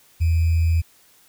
sine tone with sample-and-hold, 82.41 Hz, E2, in tune, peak -15 dBFS, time 0.2-0.82 s, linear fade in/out 20 ms, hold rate 2450 Hz, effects white hiss -55 dBFS RMS until 1.28 s

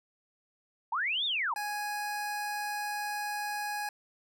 sine linear two-way sweep, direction up then down, 830.6 to 3732 to 830.6 Hz, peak -28 dBFS, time 0.92-1.54 s, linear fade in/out 5 ms, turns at 1.25 s
25% pulse tone, 830.6 Hz, G#5, in tune, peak -29 dBFS, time 1.56-3.89 s, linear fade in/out 2 ms
effects none

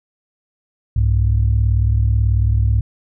sine tone pair together, 65.2 / 103.5 Hz, C2 / G#2, -5 / -5 cents, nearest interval minor sixth, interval 800 cents, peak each -14 dBFS, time 0.96-2.81 s, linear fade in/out 5 ms, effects tanh soft clip ceiling -6 dBFS

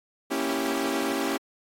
sawtooth chord, A# diminished seventh, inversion none, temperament equal, 233.1 / 277.2 / 329.6 / 392 Hz, A#3 / C#4 / E4 / G4, 0 / 0 / 0 / 0 cents, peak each -31 / -25 / -28 / -27 dBFS, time 0.3-1.38 s, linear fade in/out 20 ms, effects AAC 48 kbps

